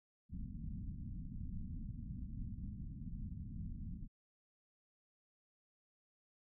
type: low-pass noise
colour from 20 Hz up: pink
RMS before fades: -45 dBFS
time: 0.29-4.08 s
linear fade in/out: 50 ms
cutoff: 240 Hz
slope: 48 dB/octave
effects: none